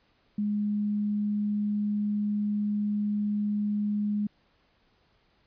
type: tone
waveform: sine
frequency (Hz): 207.7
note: G#3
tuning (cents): 0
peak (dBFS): -25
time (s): 0.38-4.27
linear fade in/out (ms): 5
effects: pink hiss -67 dBFS RMS until 5.46 s + resampled to 11025 Hz